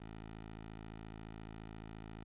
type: tone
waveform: 10% pulse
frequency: 54.4 Hz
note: A1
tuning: 19 cents flat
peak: -39 dBFS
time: 0-2.24 s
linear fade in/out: 5 ms
effects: resampled to 8000 Hz